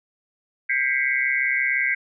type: tone cluster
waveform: sine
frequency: 1593 / 1966 / 2092 / 2229 Hz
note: G6 / B6 / C7 / C#7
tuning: +27 / -8 / -1 / +9 cents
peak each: -25 dBFS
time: 0.69-1.95 s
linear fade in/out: 10 ms
effects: none